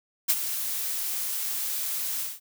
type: noise with ADSR envelope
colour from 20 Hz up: blue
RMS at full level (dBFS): -20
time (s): 0.28-2.4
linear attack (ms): 21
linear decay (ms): 43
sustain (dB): -10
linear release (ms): 190
effects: none